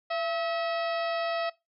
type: harmonic tone with a mistuned harmonic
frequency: 645 Hz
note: E5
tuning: 38 cents flat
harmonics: 1 / 2 / 3 / 4 / 5 / 6 / 7 / 8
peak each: -29 / -35 / -39 / -41 / -43 / -45 / -46 / -47 dBFS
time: 0.1-1.5 s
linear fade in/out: 10 ms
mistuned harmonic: 1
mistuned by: +76 cents
effects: noise-tail reverb RT60 0.2 s tail -20 dB re dry